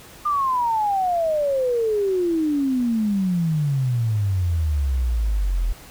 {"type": "exponential sweep", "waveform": "sine", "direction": "down", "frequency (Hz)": [1214, 40.01], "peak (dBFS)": -18, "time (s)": [0.25, 5.73], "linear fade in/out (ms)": 10, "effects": ["pink hiss -44 dBFS RMS until 5.9 s"]}